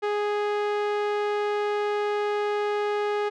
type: tone with low-pass filter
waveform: sawtooth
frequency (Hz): 414.8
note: G#4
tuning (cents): -2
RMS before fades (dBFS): -26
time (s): 0.02-3.3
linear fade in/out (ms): 20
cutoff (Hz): 2600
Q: 0.58
effects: none